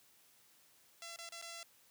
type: tone with dropouts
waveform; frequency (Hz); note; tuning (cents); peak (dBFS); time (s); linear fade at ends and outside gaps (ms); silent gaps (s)
5% pulse; 676; E5; +43; -35; 1.02-1.63; 1; 1.161-1.187 / 1.29-1.322 / 1.415-1.424
effects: white hiss -67 dBFS RMS until 1.9 s + high-pass 80 Hz 12 dB/octave